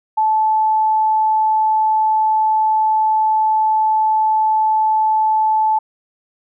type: tone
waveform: sine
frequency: 870 Hz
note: A5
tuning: 20 cents flat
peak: -12 dBFS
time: 0.17-5.79 s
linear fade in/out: 10 ms
effects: none